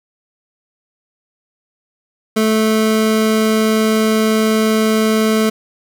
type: tone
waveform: 25% pulse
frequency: 218.6 Hz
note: A3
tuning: 11 cents flat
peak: -8 dBFS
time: 2.36-5.5 s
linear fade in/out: 10 ms
effects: none